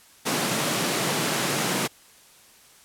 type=high-pass noise; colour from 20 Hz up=pink; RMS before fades=-25 dBFS; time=0.25-1.88 s; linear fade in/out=20 ms; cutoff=130 Hz; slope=48 dB/octave; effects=white hiss -53 dBFS RMS until 2.84 s + low-pass 12000 Hz 12 dB/octave